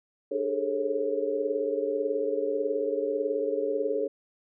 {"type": "tone cluster", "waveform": "sine", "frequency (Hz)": [296.3, 406.7, 428.4, 446.7, 546], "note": ["D4", "G#4", "A4", "A4", "C#5"], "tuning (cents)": [15, -36, -46, 26, -26], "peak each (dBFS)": [-36, -32, -32, -31, -31], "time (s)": [0.31, 4.08], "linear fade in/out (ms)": 10, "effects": []}